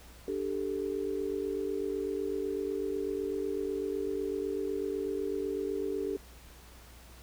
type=chord; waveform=sine; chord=D suspended fourth; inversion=none; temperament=equal; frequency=293.7 / 392 / 440 Hz; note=D4 / G4 / A4; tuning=0 / 0 / 0 cents; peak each=-38 / -33 / -36 dBFS; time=0.28-6.17 s; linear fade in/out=2 ms; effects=added 60 Hz sine -53 dBFS peak until 7.22 s + pink hiss -55 dBFS RMS until 7.22 s